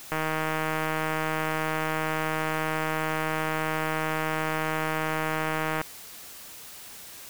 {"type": "click train", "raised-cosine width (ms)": 0.5, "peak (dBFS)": -13, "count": 895, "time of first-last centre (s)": [0.12, 5.814], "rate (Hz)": 157, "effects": ["white hiss -44 dBFS RMS until 7.29 s"]}